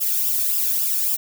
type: noise with flanger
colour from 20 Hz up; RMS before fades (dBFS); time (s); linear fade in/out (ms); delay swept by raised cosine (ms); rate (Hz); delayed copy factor
violet; -21; 0-1.17; 20; 0.47 to 1.03; 3.6; -0.65
effects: none